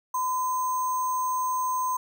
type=tone with sample-and-hold; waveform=sine; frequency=1014 Hz; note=B5; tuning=45 cents sharp; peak=-24 dBFS; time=0.14-1.97 s; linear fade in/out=5 ms; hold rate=7350 Hz; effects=none